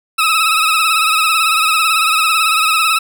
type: tone with vibrato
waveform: 20% pulse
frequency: 1287 Hz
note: E6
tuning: 42 cents flat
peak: -6 dBFS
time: 0.18-2.99 s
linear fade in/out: 10 ms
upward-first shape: triangle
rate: 18 Hz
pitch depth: 71 cents each way
effects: none